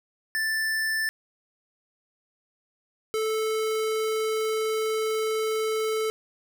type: tone pair in turn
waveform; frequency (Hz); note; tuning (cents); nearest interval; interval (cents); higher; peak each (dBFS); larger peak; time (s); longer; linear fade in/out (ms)
square; 1764 / 437.8; A6 / A4; +4 / -9; 2 octaves; 2413; first; -25; neither; 0.35-1.09 / 3.14-6.1; second; 0
effects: none